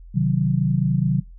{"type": "chord", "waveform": "sine", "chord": "C diminished", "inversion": "none", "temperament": "equal", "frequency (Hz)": [130.81, 155.56, 185], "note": ["C3", "Eb3", "Gb3"], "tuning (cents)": [0, 0, 0], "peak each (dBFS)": -21, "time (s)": [0.14, 1.21], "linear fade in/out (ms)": 20, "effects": ["noise-tail reverb RT60 0.2 s tail -21 dB re dry", "added 42 Hz sine -39 dBFS peak until 1.38 s"]}